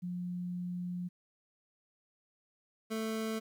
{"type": "tone pair in turn", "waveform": ["sine", "25% pulse"], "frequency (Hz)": [178, 221], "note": ["F3", "A3"], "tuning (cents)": [33, 8], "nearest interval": "major third", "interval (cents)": 375, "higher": "second", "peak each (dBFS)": [-35, -30], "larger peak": "second", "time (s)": [[0.02, 1.09], [2.9, 3.4]], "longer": "first", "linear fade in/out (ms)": 20, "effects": ["12-bit"]}